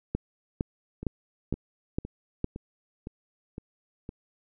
two click trains, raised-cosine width 3 ms, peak -14 / -24 dBFS, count 6 / 7, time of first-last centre 0.15-2.444 / 1.03-4.091 s, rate 2.18 / 1.96 Hz, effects none

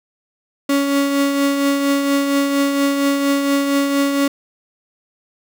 35% pulse tone with tremolo, 279.9 Hz, C#4, 17 cents sharp, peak -11 dBFS, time 0.69-4.28 s, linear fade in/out 5 ms, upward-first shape triangle, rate 4.3 Hz, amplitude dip 45%, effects none

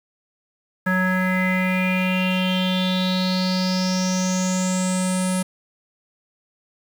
square tone with low-pass filter sweep, 185 Hz, F#3, in tune, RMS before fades -21 dBFS, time 0.86-5.43 s, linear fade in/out 10 ms, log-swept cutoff 1600 to 10000 Hz, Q 7.5, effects 7-bit

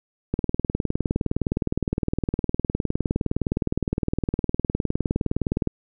click train, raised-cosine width 3 ms, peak -9 dBFS, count 105, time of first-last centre 0.34-5.673 s, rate 19.5 Hz, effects none

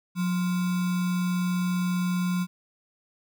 sine tone with sample-and-hold, 179.9 Hz, F#3, 48 cents flat, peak -23 dBFS, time 0.15-2.47 s, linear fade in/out 50 ms, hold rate 1225 Hz, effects none

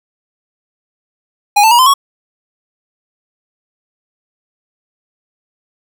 square tone with pitch steps, 822 / 886.1 / 955.2 / 1029.7 / 1110 Hz, G#5 / A5 / A#5 / C6 / C#6, -18 / +12 / +42 / -28 / +2 cents, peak -6 dBFS, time 1.56-1.94 s, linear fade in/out 10 ms, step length 76 ms, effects none

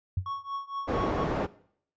sine tone with exponential decay, 92.7 Hz, F#2, 4 cents sharp, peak -22 dBFS, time 0.17-0.3 s, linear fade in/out 5 ms, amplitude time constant 27 ms
triangle tone with tremolo, 1108.7 Hz, C#6, in tune, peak -27 dBFS, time 0.26-1.24 s, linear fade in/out 2 ms, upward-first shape triangle, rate 4.3 Hz, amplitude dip 95%
white low-pass noise, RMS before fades -29 dBFS, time 0.87-1.47 s, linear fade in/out 20 ms, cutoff 660 Hz, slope 12 dB/octave
effects noise-tail reverb RT60 0.6 s tail -19 dB re dry + resampled to 16000 Hz

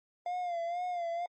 triangle tone with vibrato, 698.5 Hz, F5, in tune, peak -30 dBFS, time 0.26-1.26 s, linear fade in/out 2 ms, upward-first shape sine, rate 2.1 Hz, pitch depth 63 cents each way, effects MP3 32 kbps

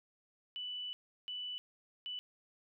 sine tone bursts at uneven times, 2976 Hz, F#7, 9 cents sharp, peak -39 dBFS, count 3, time 0.56-0.93 / 1.28-1.58 / 2.06-2.19 s, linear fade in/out 0 ms, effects none

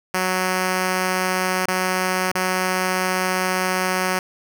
5% pulse tone with dropouts, 185 Hz, F#3, in tune, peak -8 dBFS, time 0.14-4.19 s, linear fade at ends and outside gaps 2 ms, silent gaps 1.656-1.682 / 2.316-2.352 s, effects none

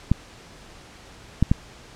clicks, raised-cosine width 5 ms, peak -4 dBFS, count 3, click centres 0.116 / 1.426 / 1.515 s, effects pink hiss -46 dBFS RMS until 1.95 s + low-pass 7000 Hz 12 dB/octave

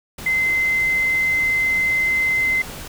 sine tone in noise, 2065 Hz, C7, 23 cents flat, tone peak -16 dBFS, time 0.26-2.62 s, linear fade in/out 5 ms, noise pink, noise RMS -34 dBFS, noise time 0.18-2.88 s, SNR +15 dB, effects none

